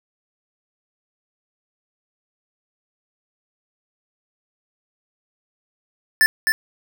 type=tone with echo; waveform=square; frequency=1760 Hz; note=A6; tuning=in tune; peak=-12 dBFS; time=6.21-6.26 s; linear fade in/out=0 ms; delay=260 ms; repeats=1; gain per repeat=-4 dB; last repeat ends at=6.52 s; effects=none